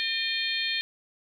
harmonic tone with a mistuned harmonic, 605 Hz, D#5, 49 cents flat, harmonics 3 / 4 / 5 / 6 / 7, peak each -33 / -32 / -33 / -33 / -32 dBFS, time 0-0.81 s, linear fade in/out 0 ms, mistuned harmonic 5, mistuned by +85 cents, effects 10-bit

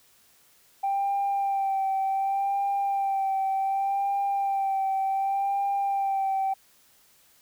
sine tone with vibrato, 785 Hz, G5, 2 cents sharp, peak -22 dBFS, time 0.83-6.54 s, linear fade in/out 10 ms, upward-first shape sine, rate 0.67 Hz, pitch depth 26 cents each way, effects tanh soft clip ceiling -20 dBFS + white hiss -60 dBFS RMS until 7.41 s

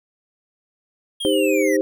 square linear sweep, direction down, 3297 to 1864.7 Hz, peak -25 dBFS, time 1.2-1.77 s, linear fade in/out 10 ms
sine chord, C minor, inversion first, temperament equal with one note detuned, 311.1 / 397.9 / 523.3 Hz, Eb4 / G4 / C5, 0 / +26 / 0 cents, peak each -20 dBFS, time 1.25-1.81 s, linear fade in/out 0 ms
effects none

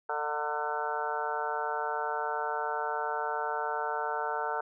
harmonic tone with a mistuned harmonic, 150 Hz, D3, 37 cents sharp, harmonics 3 / 4 / 5 / 6 / 7 / 8 / 9 / 10, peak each -38 / -40 / -37 / -34 / -44 / -44 / -37 / -39 dBFS, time 0.09-4.61 s, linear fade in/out 5 ms, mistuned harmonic 5, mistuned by -30 cents, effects none

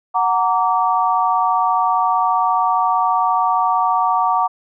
sine chord, Gb augmented, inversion none, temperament just, 740 / 925 / 1156.2 Hz, Gb5 / Bb5 / D6, 0 / -14 / -27 cents, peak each -18 dBFS, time 0.14-4.48 s, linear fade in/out 20 ms, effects none

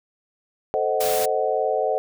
sine chord, A diminished seventh, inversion none, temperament equal with one note detuned, 440 / 523.3 / 622.3 / 746 Hz, A4 / C5 / Eb5 / Gb5, 0 / 0 / 0 / +14 cents, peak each -25 dBFS, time 0.74-1.98 s, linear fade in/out 0 ms
white noise, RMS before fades -28 dBFS, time 1-1.26 s, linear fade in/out 10 ms
effects none

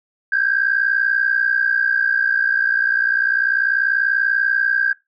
sine tone pair together, 1565.7 / 1626 Hz, G6 / G#6, -3 / -37 cents, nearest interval minor second, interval 66 cents, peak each -17 dBFS, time 0.32-4.93 s, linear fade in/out 5 ms, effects noise-tail reverb RT60 0.2 s tail -20 dB re dry + tanh soft clip ceiling -7 dBFS

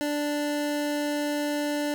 25% pulse tone, 293.7 Hz, D4, in tune, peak -22 dBFS, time 0.01-1.94 s, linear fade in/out 0 ms, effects none

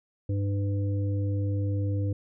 harmonic tone, 100 Hz, G2, 35 cents sharp, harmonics 1 / 3 / 5, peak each -25 / -35 / -39 dBFS, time 0.29-2.13 s, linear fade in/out 5 ms, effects none

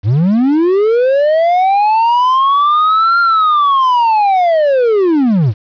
triangle linear two-way sweep, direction up then down, 90.9 to 1396.9 to 90.9 Hz, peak -6 dBFS, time 0.03-5.54 s, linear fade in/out 50 ms, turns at 3.2 s, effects resampled to 11025 Hz + 7-bit

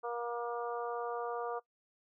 harmonic tone, 237.5 Hz, A#3, 33 cents sharp, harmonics 2 / 3 / 4 / 5 / 6, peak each -38 / -41 / -43 / -42 / -50 dBFS, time 0.03-1.6 s, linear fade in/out 20 ms, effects noise-tail reverb RT60 0.1 s tail -21 dB re dry

